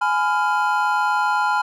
triangle chord, F diminished, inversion first, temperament just, 838.1 / 1005.8 / 1396.9 Hz, Ab5 / Cb6 / F6, +16 / +31 / 0 cents, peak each -19 / -20 / -20 dBFS, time 0.01-1.62 s, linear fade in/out 10 ms, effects none

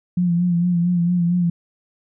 sine tone with vibrato, 174.61 Hz, F3, in tune, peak -15 dBFS, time 0.17-1.5 s, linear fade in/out 5 ms, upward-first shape sine, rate 4.4 Hz, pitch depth 44 cents each way, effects none

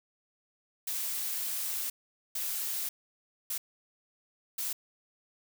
blue noise bursts at uneven times, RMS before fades -34 dBFS, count 4, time 0.87-1.9 / 2.35-2.89 / 3.5-3.58 / 4.58-4.73 s, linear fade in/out 5 ms, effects none

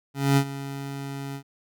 25% pulse tone with ADSR envelope, 138.59 Hz, C#3, in tune, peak -12 dBFS, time 0.14-1.43 s, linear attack 230 ms, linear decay 70 ms, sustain -16 dB, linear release 80 ms, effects none

